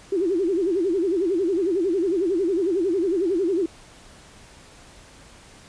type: tone with vibrato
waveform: sine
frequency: 362 Hz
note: F#4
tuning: 38 cents flat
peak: -19 dBFS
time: 0.12-3.66 s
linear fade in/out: 5 ms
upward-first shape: sine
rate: 11 Hz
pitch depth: 190 cents each way
effects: pink hiss -48 dBFS RMS until 5.68 s + resampled to 22050 Hz